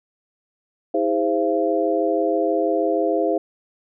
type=tone cluster; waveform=sine; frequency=322 / 408.2 / 521 / 678 Hz; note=E4 / G#4 / C5 / E5; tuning=-41 / -30 / -7 / +49 cents; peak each=-23 dBFS; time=0.94-3.38 s; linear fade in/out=5 ms; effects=none